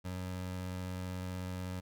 25% pulse tone, 91.6 Hz, F#2, 17 cents flat, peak -34 dBFS, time 0.04-1.81 s, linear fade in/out 20 ms, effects none

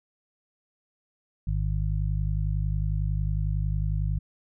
harmonic tone, 51 Hz, G#1, 31 cents flat, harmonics 1 / 2 / 3, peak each -26 / -29 / -31 dBFS, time 1.47-4.19 s, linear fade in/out 5 ms, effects none

